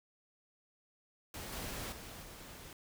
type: noise with level steps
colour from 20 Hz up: pink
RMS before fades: -45 / -42 / -49 / -51 dBFS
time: 1.34-2.73 s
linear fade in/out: 2 ms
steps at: 1.52 / 1.92 / 2.22 s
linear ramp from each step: 5 ms
effects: none